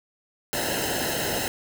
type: noise with comb filter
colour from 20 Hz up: pink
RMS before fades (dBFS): -27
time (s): 0.53-1.48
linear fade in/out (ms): 0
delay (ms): 0.86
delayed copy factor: -0.9
effects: none